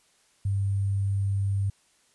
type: tone with sample-and-hold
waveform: sine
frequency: 98.7 Hz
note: G2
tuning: 12 cents sharp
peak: -23 dBFS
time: 0.45-1.7 s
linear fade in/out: 5 ms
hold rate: 8820 Hz
effects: white hiss -64 dBFS RMS until 2.14 s + resampled to 24000 Hz